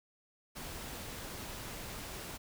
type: noise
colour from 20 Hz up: pink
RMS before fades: -44 dBFS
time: 0.55-2.38 s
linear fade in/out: 20 ms
effects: none